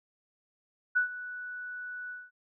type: tone with ADSR envelope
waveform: sine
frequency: 1480 Hz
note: F#6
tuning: in tune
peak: -21 dBFS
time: 0.95-2.31 s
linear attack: 18 ms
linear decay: 110 ms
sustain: -16 dB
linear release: 210 ms
effects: none